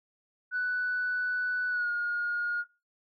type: tone with pitch glide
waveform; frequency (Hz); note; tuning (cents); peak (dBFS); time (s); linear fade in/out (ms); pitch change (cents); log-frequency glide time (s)
sine; 1487 to 1430.6; F#6 to F6; +8 to +41; -26; 0.51-2.65; 50; -67; 1.69-1.9
effects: noise-tail reverb RT60 0.3 s tail -23 dB re dry + tanh soft clip ceiling -23 dBFS